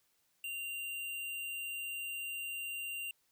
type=tone; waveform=square; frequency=2777 Hz; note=F7; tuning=10 cents flat; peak=-39 dBFS; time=0.44-3.11 s; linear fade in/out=2 ms; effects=white hiss -75 dBFS RMS until 3.31 s